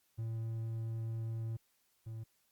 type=tone pair in turn; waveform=triangle; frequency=113.1 / 111.87 Hz; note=A2 / A2; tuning=+48 / +29 cents; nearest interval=unison; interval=19 cents; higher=first; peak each=-34 / -39 dBFS; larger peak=first; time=0.18-1.57 / 2.06-2.24 s; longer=first; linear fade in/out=10 ms; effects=white hiss -75 dBFS RMS until 2.51 s + Opus 48 kbps